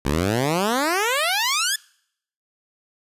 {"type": "exponential sweep", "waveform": "10% pulse", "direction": "up", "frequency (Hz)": [64.8, 1760], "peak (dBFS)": -11, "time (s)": [0.05, 1.76], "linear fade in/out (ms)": 5, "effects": ["noise-tail reverb RT60 0.7 s tail -25 dB re dry", "resampled to 32000 Hz"]}